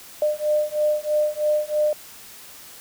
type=beating tone pair; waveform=sine; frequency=601 / 604.1 Hz; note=D5 / D5; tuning=+40 / +49 cents; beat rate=3.1 Hz; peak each=-22 dBFS; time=0.22-1.93 s; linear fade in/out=2 ms; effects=white hiss -43 dBFS RMS until 2.8 s